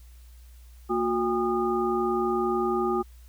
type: tone cluster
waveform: sine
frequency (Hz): 230.7 / 361.8 / 807 / 1225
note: A#3 / F#4 / G#5 / D#6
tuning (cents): -18 / -39 / -50 / -27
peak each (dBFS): -31 / -25 / -31 / -30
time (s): 0.89-3.03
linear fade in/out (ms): 20
effects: added 60 Hz sine -46 dBFS peak until 3.28 s + white hiss -61 dBFS RMS until 3.28 s